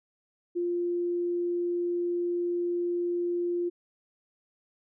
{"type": "tone", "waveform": "sine", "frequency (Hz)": 349.2, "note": "F4", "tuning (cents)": 0, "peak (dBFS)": -26, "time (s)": [0.55, 3.7], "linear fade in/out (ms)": 20, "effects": []}